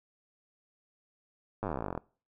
slowing click train, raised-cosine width 1 ms, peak -20 dBFS, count 23, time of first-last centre 1.63-1.977 s, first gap 9 ms, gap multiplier 1.05, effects noise-tail reverb RT60 0.4 s tail -23 dB re dry

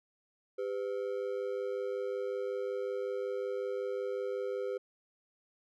triangle ring-modulated tone, 450 Hz, A4, 39 cents sharp, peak -28 dBFS, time 0.58-4.78 s, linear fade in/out 10 ms, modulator 52.7 Hz, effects none

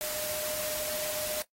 sine tone in noise, 610 Hz, D#5, 34 cents flat, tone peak -37 dBFS, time 0.01-1.42 s, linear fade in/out 0 ms, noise white, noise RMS -35 dBFS, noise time 0.01-1.42 s, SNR -5 dB, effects noise-tail reverb RT60 0.1 s tail -17 dB re dry + AAC 48 kbps

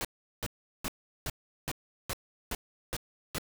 pink noise bursts, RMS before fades -34 dBFS, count 9, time 0.01-3.383 s, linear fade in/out 0 ms, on 37 ms, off 380 ms, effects none

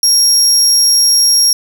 30% pulse tone, 5588 Hz, F8, in tune, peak -3 dBFS, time 0.03-1.53 s, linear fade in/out 2 ms, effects none

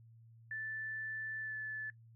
sine tone with pitch glide, 1758 to 1738.8 Hz, A6 to A6, -2 to -21 cents, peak -39 dBFS, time 0.51-1.9 s, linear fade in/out 2 ms, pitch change -19 cents, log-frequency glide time 1.41-1.55 s, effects noise-tail reverb RT60 0.1 s tail -19 dB re dry + added 114 Hz sine -57 dBFS peak until 2.15 s

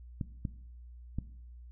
clicks, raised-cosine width 5 ms, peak -21 dBFS, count 3, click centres 0.212 / 0.452 / 1.186 s, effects noise-tail reverb RT60 0.7 s tail -17 dB re dry + added 60 Hz sine -47 dBFS peak until 1.71 s

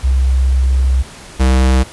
sine / square tone pair in turn, 65.2 / 64.97 Hz, C2 / C2, -5 / -12 cents, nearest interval unison, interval 7 cents, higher first, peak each -9 dBFS, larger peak neither, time 0.03-1.03 / 1.39-1.84 s, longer first, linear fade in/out 20 ms, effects pink hiss -35 dBFS RMS until 1.92 s + resampled to 24000 Hz

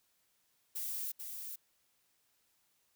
violet noise with echo, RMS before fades -39 dBFS, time 0.75-1.12 s, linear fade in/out 10 ms, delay 440 ms, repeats 1, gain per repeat -5 dB, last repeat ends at 1.56 s, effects white hiss -75 dBFS RMS until 2.95 s

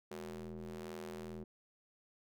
sawtooth ring-modulated tone, 82.41 Hz, E2, in tune, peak -37 dBFS, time 0.11-1.44 s, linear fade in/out 5 ms, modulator 289 Hz, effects none

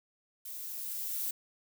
violet noise with level ramp, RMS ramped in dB -43 to -34 dBFS, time 0.45-1.31 s, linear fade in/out 5 ms, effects none

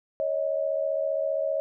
sine tone pair together, 554.4 / 629.6 Hz, C#5 / D#5, 0 / +20 cents, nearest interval major second, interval 220 cents, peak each -27 dBFS, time 0.2-1.6 s, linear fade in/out 0 ms, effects none

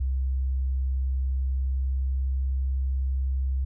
sine tone with pitch glide, 65.6 to 66.02 Hz, C2 to C2, +5 to +16 cents, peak -23 dBFS, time 0-3.65 s, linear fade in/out 10 ms, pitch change +11 cents, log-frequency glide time 1.12-2.44 s, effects none

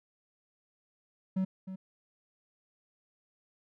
triangle tone with echo, 188.8 Hz, F#3, 35 cents sharp, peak -25 dBFS, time 1.36-1.45 s, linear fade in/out 10 ms, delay 310 ms, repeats 1, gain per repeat -11 dB, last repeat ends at 1.76 s, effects none

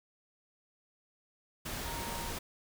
sine tone in noise, 931 Hz, A#5, 2 cents flat, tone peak -43 dBFS, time 1.85-2.31 s, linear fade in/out 10 ms, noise pink, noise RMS -39 dBFS, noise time 1.65-2.39 s, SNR -7 dB, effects none

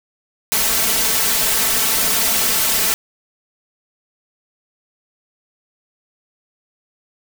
white noise with comb filter, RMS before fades -17 dBFS, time 0.52-2.94 s, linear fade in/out 0 ms, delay 4.5 ms, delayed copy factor +0.85, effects none

